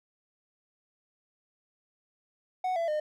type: tone with pitch steps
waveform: triangle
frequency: 740 / 670.8 / 608.1 Hz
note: F#5 / E5 / D#5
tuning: 0 / +30 / -40 cents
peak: -25 dBFS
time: 2.64-3 s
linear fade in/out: 5 ms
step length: 120 ms
effects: none